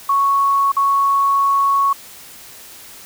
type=tone with dropouts; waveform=sine; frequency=1108.7 Hz; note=C#6; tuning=in tune; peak=-12 dBFS; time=0.09-1.93 s; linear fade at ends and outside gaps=5 ms; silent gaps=0.719-0.766 s; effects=white hiss -39 dBFS RMS until 3.05 s